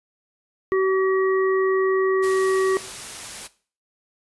harmonic tone, 380.6 Hz, F#4, 49 cents sharp, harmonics 1 / 3 / 5, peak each -17 / -27 / -31 dBFS, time 0.72-2.77 s, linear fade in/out 0 ms
white noise, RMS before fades -35 dBFS, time 2.22-3.48 s, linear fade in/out 20 ms
effects noise-tail reverb RT60 0.4 s tail -17 dB re dry + resampled to 24000 Hz

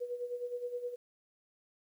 sine tone with tremolo, 488 Hz, B4, 21 cents flat, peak -33 dBFS, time 0-0.96 s, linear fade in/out 20 ms, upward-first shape sine, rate 9.6 Hz, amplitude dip 70%, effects 11-bit

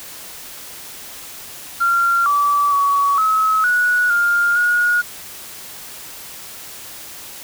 triangle tone with pitch steps, 1381 / 1154 / 1128 / 1287 / 1465 / 1406 / 1443 Hz, F6 / D6 / C#6 / E6 / F#6 / F6 / F#6, -20 / -31 / +30 / -42 / -18 / +11 / -44 cents, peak -9 dBFS, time 1.8-5.02 s, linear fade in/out 20 ms, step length 460 ms, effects tanh soft clip ceiling -11 dBFS + white hiss -35 dBFS RMS until 7.43 s

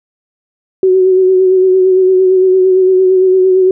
sine tone with vibrato, 373.8 Hz, F#4, 18 cents sharp, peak -5 dBFS, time 0.83-3.71 s, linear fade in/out 2 ms, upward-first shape sine, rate 8.8 Hz, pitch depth 28 cents each way, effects none

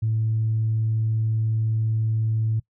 sine tone, 110.7 Hz, A2, 11 cents sharp, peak -19 dBFS, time 0.02-2.6 s, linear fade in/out 10 ms, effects noise-tail reverb RT60 0.1 s tail -23 dB re dry + tanh soft clip ceiling -15 dBFS

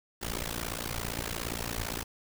pink noise with amplitude modulation, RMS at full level -31 dBFS, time 0.21-2.04 s, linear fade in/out 20 ms, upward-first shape sine, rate 57.4 Hz, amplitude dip 100%, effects none

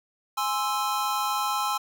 square chord, Ab augmented, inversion none, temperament equal, 830.6 / 1046.5 / 1318.5 Hz, Ab5 / C6 / E6, 0 / 0 / 0 cents, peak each -30 dBFS, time 0.37-1.78 s, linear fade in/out 10 ms, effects none

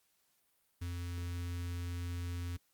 square tone with notch filter, 87.31 Hz, F2, in tune, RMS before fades -39 dBFS, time 0.81-2.57 s, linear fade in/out 10 ms, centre 660 Hz, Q 0.55, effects white hiss -75 dBFS RMS until 2.73 s + Opus 48 kbps

